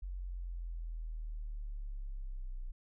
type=linear sweep; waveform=sine; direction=down; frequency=46.25 to 30.25 Hz; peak=-38 dBFS; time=0.02-2.72 s; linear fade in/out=10 ms; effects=none